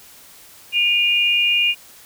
sine tone pair together, 2447 / 2824 Hz, D#7 / F7, -29 / +19 cents, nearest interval major second, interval 248 cents, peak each -17 dBFS, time 0.72-1.75 s, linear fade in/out 50 ms, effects white hiss -45 dBFS RMS until 2.05 s

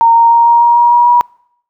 sine tone with pitch steps, 922 / 927.9 / 933.8 / 939.7 / 945.7 / 951.8 / 957.8 / 963.9 Hz, A#5 / A#5 / A#5 / A#5 / A#5 / A#5 / A#5 / B5, -19 / -8 / +3 / +14 / +25 / +36 / +47 / -42 cents, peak -4 dBFS, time 0.01-1.21 s, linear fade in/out 0 ms, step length 150 ms, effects noise-tail reverb RT60 0.7 s tail -26 dB re dry

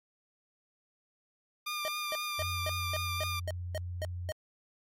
15% pulse tone with vibrato, 1200 Hz, D6, 37 cents sharp, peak -27 dBFS, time 1.66-3.4 s, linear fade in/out 10 ms, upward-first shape triangle, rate 3.9 Hz, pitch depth 26 cents each way
square tone bursts, 622.3 Hz, D#5, in tune, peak -34 dBFS, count 10, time 1.85-4.32 s, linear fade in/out 0 ms, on 31 ms, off 240 ms
sine tone, 88.6 Hz, F2, 25 cents sharp, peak -35 dBFS, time 2.38-4.32 s, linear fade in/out 20 ms
effects MP3 64 kbps

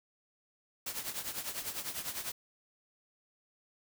white noise with tremolo, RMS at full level -36 dBFS, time 0.86-2.32 s, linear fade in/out 5 ms, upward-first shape triangle, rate 10 Hz, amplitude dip 80%, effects none

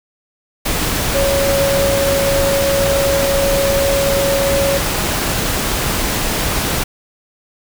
sine tone in noise, 554.4 Hz, C#5, in tune, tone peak -14 dBFS, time 1.14-4.78 s, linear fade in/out 10 ms, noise pink, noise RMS -18 dBFS, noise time 0.65-6.84 s, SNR +1 dB, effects none

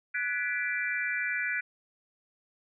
sine chord, G# half-diminished seventh, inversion third, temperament equal with one note detuned, 1480 / 1703 / 1975.5 / 2349 Hz, F#6 / G#6 / B6 / D7, 0 / +43 / 0 / 0 cents, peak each -33 / -35 / -34 / -34 dBFS, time 0.14-1.61 s, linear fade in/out 10 ms, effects none

